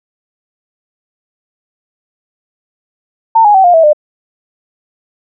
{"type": "tone with pitch steps", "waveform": "sine", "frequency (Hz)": [900, 830.1, 765.6, 706.1, 651.3, 600.7], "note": ["A5", "G#5", "G5", "F5", "E5", "D5"], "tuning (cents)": [39, -1, -41, 19, -21, 39], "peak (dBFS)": -3, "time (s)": [3.35, 3.932], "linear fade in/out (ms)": 10, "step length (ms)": 97, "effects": []}